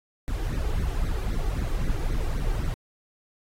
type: noise with flanger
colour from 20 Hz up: brown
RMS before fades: -26 dBFS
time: 0.28-2.74 s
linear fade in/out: 0 ms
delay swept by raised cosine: 0.48 to 2.58 ms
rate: 3.8 Hz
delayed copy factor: +0.9
effects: AAC 48 kbps